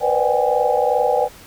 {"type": "tone cluster", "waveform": "sine", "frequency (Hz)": [487.2, 510, 597, 763, 825], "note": ["B4", "C5", "D5", "G5", "G#5"], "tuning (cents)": [-24, -44, 28, -47, -12], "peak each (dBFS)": -21, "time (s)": [0, 1.29], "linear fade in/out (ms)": 50, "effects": ["pink hiss -43 dBFS RMS until 1.46 s"]}